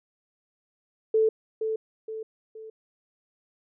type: tone with echo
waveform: sine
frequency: 440 Hz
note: A4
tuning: in tune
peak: -18 dBFS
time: 1.14-1.29 s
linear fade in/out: 5 ms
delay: 470 ms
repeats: 3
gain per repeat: -7 dB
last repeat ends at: 2.7 s
effects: none